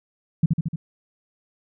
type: tone with echo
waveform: sine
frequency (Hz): 161.2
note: E3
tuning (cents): -38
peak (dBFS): -12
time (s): 0.43-0.46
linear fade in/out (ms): 5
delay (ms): 75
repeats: 4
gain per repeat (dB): -3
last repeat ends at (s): 0.76
effects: none